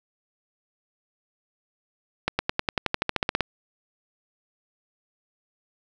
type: accelerating click train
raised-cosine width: 0.3 ms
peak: -6 dBFS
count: 15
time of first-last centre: 2.28-3.407 s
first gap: 110 ms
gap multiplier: 0.95
effects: none